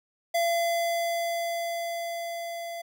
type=tone with level ramp; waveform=square; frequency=680 Hz; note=F5; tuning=46 cents flat; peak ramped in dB=-23 to -35 dBFS; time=0.34-2.82 s; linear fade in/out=10 ms; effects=none